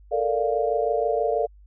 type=chord; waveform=sine; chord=Bb major seventh; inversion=third; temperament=equal; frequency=440 / 466.2 / 587.3 / 698.5 Hz; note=A4 / Bb4 / D5 / F5; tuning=0 / 0 / 0 / 0 cents; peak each=-26 dBFS; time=0.11-1.47 s; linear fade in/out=20 ms; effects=added 50 Hz sine -47 dBFS peak until 1.66 s